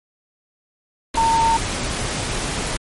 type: tone in noise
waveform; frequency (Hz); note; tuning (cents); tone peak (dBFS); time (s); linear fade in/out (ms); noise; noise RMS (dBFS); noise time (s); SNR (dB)
sine; 909; A#5; -44; -14; 1.17-1.57; 5; pink; -24; 1.14-2.77; +7
effects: MP3 48 kbps